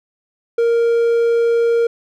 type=tone; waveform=triangle; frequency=466.1 Hz; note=A#4; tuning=in tune; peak=-10 dBFS; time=0.58-1.87 s; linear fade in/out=5 ms; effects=none